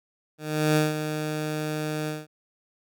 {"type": "tone with ADSR envelope", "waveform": "15% pulse", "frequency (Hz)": 153.4, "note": "D#3", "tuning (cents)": -24, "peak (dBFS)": -12, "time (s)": [0.38, 2.27], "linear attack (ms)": 380, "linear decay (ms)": 170, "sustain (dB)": -9, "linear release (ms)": 190, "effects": []}